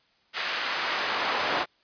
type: noise with high-pass filter sweep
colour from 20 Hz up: brown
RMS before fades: -28 dBFS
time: 0.33-1.66 s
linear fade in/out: 50 ms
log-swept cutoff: 1800 to 760 Hz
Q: 0.84
effects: white hiss -65 dBFS RMS until 1.83 s + resampled to 11025 Hz